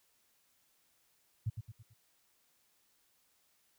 sine tone with echo, 110 Hz, A2, in tune, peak -30 dBFS, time 1.46-1.5 s, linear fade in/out 10 ms, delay 110 ms, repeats 4, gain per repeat -7 dB, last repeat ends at 1.94 s, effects white hiss -73 dBFS RMS until 3.78 s

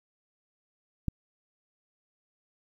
click, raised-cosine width 5 ms, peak -16 dBFS, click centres 1.083 s, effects 9-bit

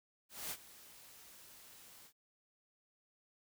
white noise with ADSR envelope, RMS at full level -41 dBFS, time 0.29-2.13 s, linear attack 220 ms, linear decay 53 ms, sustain -17 dB, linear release 85 ms, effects none

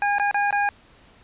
25% pulse tone with dropouts, 815 Hz, G#5, 33 cents flat, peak -15 dBFS, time 0.02-0.69 s, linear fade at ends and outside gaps 1 ms, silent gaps 0.184-0.197 / 0.312-0.344 / 0.508-0.526 s, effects pink hiss -53 dBFS RMS until 1.23 s + resampled to 8000 Hz

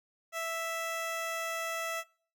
15% pulse tone, 659.3 Hz, E5, in tune, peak -27 dBFS, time 0.32-2.04 s, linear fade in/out 50 ms, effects noise-tail reverb RT60 0.5 s tail -24 dB re dry

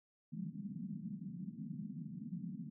pink band-pass noise, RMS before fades -45 dBFS, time 0.32-2.7 s, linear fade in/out 10 ms, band 160 to 230 Hz, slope 48 dB/octave, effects none

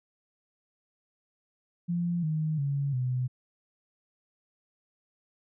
sine tone with pitch steps, 173 / 155.92 / 140.52 / 126.64 Hz, F3 / D#3 / C#3 / B2, -16 / +4 / +24 / +44 cents, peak -26 dBFS, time 1.88-3.28 s, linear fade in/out 20 ms, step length 350 ms, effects none

